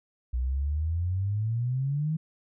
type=exponential sweep; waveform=sine; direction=up; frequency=60 to 161.2 Hz; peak=-25 dBFS; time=0.33-2.17 s; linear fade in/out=10 ms; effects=none